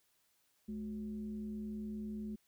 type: tone with frequency modulation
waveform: sine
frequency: 213.8 Hz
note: A3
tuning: 49 cents flat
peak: -39 dBFS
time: 0.68-2.36 s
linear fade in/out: 10 ms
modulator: 154 Hz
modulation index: 0.43
effects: white hiss -75 dBFS RMS until 2.47 s